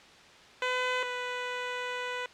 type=tone pair in turn; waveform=10% pulse; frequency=504 / 495.9 Hz; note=B4 / B4; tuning=+35 / +7 cents; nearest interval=unison; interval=28 cents; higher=first; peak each=-19 / -24 dBFS; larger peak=first; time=0.62-1.03 / 1.03-2.26 s; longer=second; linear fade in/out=2 ms; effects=white hiss -53 dBFS RMS until 2.33 s + low-pass 4000 Hz 12 dB/octave